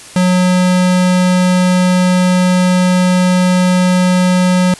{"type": "tone", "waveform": "square", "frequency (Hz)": 182, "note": "F#3", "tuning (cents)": -28, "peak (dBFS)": -9, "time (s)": [0.16, 4.74], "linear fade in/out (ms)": 2, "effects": ["white hiss -34 dBFS RMS until 4.79 s", "resampled to 24000 Hz"]}